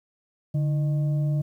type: tone with frequency modulation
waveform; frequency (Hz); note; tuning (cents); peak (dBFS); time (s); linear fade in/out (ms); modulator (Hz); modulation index
sine; 146.83; D3; 0; -21; 0.54-1.42; 10; 469; 0.25
effects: 10-bit